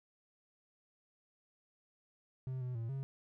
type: tone with pitch steps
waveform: triangle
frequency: 129.9 / 125.6 / 114.6 / 135.5 Hz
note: C3 / B2 / A#2 / C#3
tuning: -12 / +30 / -29 / -39 cents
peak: -35 dBFS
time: 2.47-3.03 s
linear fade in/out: 0 ms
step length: 140 ms
effects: none